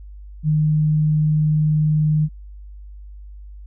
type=tone; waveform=sine; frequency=153.4 Hz; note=D#3; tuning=24 cents flat; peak=-14 dBFS; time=0.43-2.29 s; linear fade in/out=50 ms; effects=added 50 Hz sine -35 dBFS peak until 3.66 s